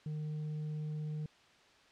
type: tone with tanh clipping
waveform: triangle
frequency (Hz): 152.7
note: D#3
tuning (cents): -32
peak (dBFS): -37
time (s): 0.06-1.26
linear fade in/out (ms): 2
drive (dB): 8
effects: white hiss -63 dBFS RMS until 1.91 s + low-pass 4000 Hz 12 dB/octave